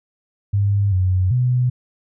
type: tone with pitch steps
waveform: sine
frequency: 100.7 / 92.5 / 124.9 Hz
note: G2 / F#2 / B2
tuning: +47 / 0 / +20 cents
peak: -14 dBFS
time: 0.53-1.7 s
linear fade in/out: 10 ms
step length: 390 ms
effects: none